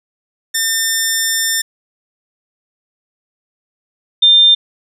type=tone pair in turn; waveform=10% pulse / sine; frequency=1800 / 3600 Hz; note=A6 / A7; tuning=+39 / +39 cents; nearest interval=octave; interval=1200 cents; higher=second; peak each=-5 dBFS; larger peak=neither; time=0.54-1.62 / 4.22-4.55 s; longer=first; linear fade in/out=10 ms; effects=none